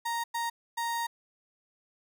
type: tone bursts at uneven times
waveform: 35% pulse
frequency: 932.3 Hz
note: A#5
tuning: in tune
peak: -28 dBFS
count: 3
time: 0.05-0.24 / 0.34-0.5 / 0.77-1.07 s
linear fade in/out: 10 ms
effects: none